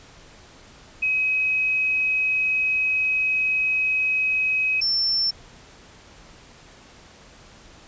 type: tone pair in turn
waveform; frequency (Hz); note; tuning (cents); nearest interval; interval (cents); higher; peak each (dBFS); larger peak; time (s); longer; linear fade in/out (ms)
sine; 2539 / 5380; D#7 / E8; +34 / +34; octave + minor second; 1300; second; -19; neither; 1.02-4.81 / 4.81-5.31; first; 10
effects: pink hiss -48 dBFS RMS until 7.87 s + resampled to 16000 Hz